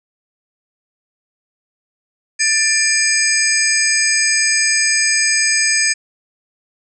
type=tone cluster; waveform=sine; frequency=1771 / 2384 / 4960 / 6490 / 8050 Hz; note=A6 / D7 / D#8 / G#8 / B8; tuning=+11 / +25 / -6 / -41 / +32 cents; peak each=-19 dBFS; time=2.39-5.94 s; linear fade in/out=20 ms; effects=none